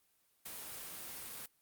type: noise with ADSR envelope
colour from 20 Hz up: white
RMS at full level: -43 dBFS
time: 0.45-1.46 s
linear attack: 14 ms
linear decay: 10 ms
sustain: -3 dB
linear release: 3 ms
effects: white hiss -74 dBFS RMS until 1.61 s + Opus 32 kbps